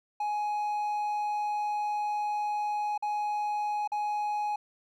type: tone with dropouts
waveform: triangle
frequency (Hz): 836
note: G#5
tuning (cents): +11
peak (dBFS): -26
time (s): 0.2-4.56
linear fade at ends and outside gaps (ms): 5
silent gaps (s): 2.978-3.024 / 3.876-3.918
effects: none